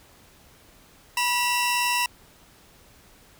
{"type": "tone pair together", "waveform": "sawtooth", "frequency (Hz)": [974, 2711], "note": ["B5", "E7"], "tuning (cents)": [-24, 48], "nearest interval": "octave + tritone", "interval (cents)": 1772, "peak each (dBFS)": [-20, -22], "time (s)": [1.17, 2.06], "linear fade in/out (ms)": 2, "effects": ["pink hiss -54 dBFS RMS until 3.39 s"]}